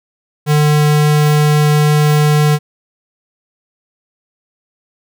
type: tone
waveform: square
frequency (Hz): 149.8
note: D3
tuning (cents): +35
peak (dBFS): -9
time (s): 0.46-2.59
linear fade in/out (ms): 50
effects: none